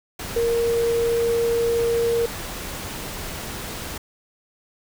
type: tone in noise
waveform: sine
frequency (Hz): 466.2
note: A#4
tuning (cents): 0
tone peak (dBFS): -18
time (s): 0.36-2.26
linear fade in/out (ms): 5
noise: pink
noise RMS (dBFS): -32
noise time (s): 0.19-3.98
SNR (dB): +11
effects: none